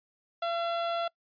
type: tone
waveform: 30% pulse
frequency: 679 Hz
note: F5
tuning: 49 cents flat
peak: -26 dBFS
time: 0.42-1.08 s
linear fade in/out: 5 ms
effects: noise-tail reverb RT60 0.1 s tail -24 dB re dry + resampled to 11025 Hz